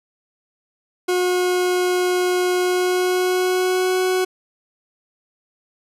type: tone with pitch glide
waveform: 40% pulse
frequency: 361.8 to 370 Hz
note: F#4 to F#4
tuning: -39 to 0 cents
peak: -16 dBFS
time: 1.08-4.25 s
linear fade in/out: 10 ms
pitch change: +39 cents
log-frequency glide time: 2.59-4 s
effects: resampled to 32000 Hz